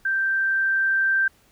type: tone with level ramp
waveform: sine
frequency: 1568 Hz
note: G6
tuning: in tune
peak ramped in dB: -20 to -17 dBFS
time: 0.05-1.28 s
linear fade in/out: 5 ms
effects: pink hiss -59 dBFS RMS until 1.51 s